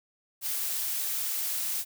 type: noise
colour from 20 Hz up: blue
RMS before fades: -31 dBFS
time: 0.41-1.85 s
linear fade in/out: 50 ms
effects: none